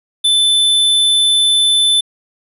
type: tone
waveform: square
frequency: 3520 Hz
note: A7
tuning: in tune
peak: -10 dBFS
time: 0.24-2.01 s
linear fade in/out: 10 ms
effects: resampled to 32000 Hz